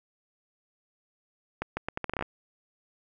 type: accelerating click train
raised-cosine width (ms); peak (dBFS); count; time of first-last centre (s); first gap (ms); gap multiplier
0.5; -15; 11; 1.62-2.224; 150; 0.77
effects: none